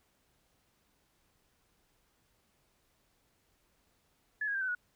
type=tone with pitch steps; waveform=sine; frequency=1712 / 1645.1 / 1580.8 / 1519.1 / 1459.7 Hz; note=A6 / G#6 / G6 / F#6 / F#6; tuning=-48 / -17 / +14 / +45 / -24 cents; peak=-31 dBFS; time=4.41-4.75 s; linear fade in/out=5 ms; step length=68 ms; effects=pink hiss -73 dBFS RMS until 4.95 s